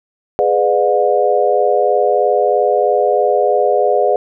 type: chord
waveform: sine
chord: G# diminished seventh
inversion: none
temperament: just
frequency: 415.3 / 498.4 / 598 / 717.6 Hz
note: G#4 / B4 / D5 / F5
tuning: 0 / +16 / +31 / +47 cents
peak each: -16 dBFS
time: 0.39-4.16 s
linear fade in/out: 0 ms
effects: none